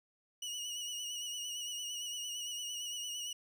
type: tone with vibrato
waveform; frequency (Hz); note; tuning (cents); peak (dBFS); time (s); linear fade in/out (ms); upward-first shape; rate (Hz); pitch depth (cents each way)
25% pulse; 2912; F#7; -28; -35; 0.42-3.33; 5; sine; 8.8; 42
effects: none